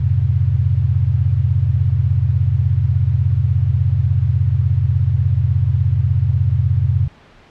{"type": "chord", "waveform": "sine", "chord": "F minor", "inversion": "none", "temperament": "equal", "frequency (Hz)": [87.31, 103.83, 130.81], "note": ["F2", "Ab2", "C3"], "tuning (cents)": [0, 0, 0], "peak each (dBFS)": -17, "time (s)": [0, 7.08], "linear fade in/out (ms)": 10, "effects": ["pink hiss -46 dBFS RMS until 7.5 s", "low-pass 3000 Hz 12 dB/octave"]}